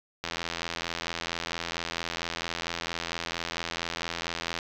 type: click train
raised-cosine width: 0.2 ms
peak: -13 dBFS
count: 368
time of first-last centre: 0.24-4.588 s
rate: 84.4 Hz
effects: low-pass 6000 Hz 12 dB/octave + 8-bit

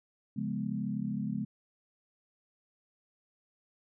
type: chord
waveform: sine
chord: C# dominant seventh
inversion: none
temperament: equal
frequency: 138.59 / 174.61 / 207.7 / 246.9 Hz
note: C#3 / E#3 / G#3 / B3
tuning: 0 / 0 / 0 / 0 cents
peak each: -39 / -39 / -34 / -38 dBFS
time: 0.36-1.45 s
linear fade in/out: 10 ms
effects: none

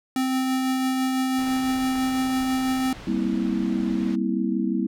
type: tone with tremolo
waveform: square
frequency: 260.5 Hz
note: C4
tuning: 7 cents flat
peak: -21 dBFS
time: 0.16-2.93 s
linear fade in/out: 2 ms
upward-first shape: triangle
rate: 6 Hz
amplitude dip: 25%
type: low-pass noise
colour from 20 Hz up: pink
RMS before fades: -41 dBFS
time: 1.38-4.16 s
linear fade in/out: 10 ms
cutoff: 4200 Hz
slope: 12 dB/octave
type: chord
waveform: sine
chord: C dominant seventh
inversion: second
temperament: just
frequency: 196.22 / 235.5 / 261.6 / 327 Hz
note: G3 / Bb3 / C4 / E4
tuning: +2 / +18 / 0 / -14 cents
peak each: -26 / -26 / -29 / -27 dBFS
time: 3.07-4.87 s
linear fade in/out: 5 ms
effects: none

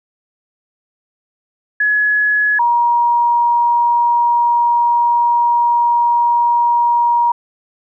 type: tone pair in turn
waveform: sine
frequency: 1692 / 949.6 Hz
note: G#6 / A#5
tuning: +32 / +32 cents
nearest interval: minor seventh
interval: 1000 cents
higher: first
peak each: -11 / -10 dBFS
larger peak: second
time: 1.8-2.59 / 2.59-7.32 s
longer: second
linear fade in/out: 5 ms
effects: none

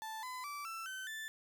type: tone with pitch steps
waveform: 35% pulse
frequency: 880 / 1010.9 / 1161.2 / 1333.8 / 1532.2 / 1760 Hz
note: A5 / B5 / D6 / E6 / G6 / A6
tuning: 0 / +40 / -20 / +20 / -40 / 0 cents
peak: -40 dBFS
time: 0.02-1.28 s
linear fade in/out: 0 ms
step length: 210 ms
effects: 13-bit

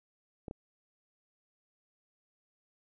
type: clicks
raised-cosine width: 2 ms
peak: -27 dBFS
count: 2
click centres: 0.482 / 0.511 s
effects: none

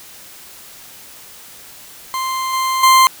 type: tone with level steps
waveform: 40% pulse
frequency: 1046.5 Hz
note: C6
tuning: in tune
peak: -18 / -15 / -6 dBFS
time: 2.14-3.07 s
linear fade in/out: 0 ms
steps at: 2.53 / 2.83 s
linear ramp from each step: 5 ms
effects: white hiss -39 dBFS RMS until 3.2 s

